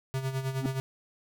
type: tone with tremolo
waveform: square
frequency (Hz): 132.9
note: C3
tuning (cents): +27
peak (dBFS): -28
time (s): 0.14-0.8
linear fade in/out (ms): 0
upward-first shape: sine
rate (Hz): 9.6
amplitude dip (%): 65
type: tone with exponential growth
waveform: triangle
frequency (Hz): 264.8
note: C4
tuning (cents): +21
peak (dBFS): -20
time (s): 0.58-0.66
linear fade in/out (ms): 1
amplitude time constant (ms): 17
effects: none